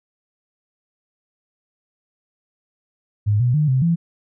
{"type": "tone with pitch steps", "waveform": "sine", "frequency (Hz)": [104.2, 122.9, 151.4, 130.5, 168.3], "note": ["G#2", "B2", "D#3", "C3", "E3"], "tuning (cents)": [6, -8, -47, -4, 36], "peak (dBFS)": -14, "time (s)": [3.26, 3.96], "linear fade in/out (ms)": 20, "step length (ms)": 140, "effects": []}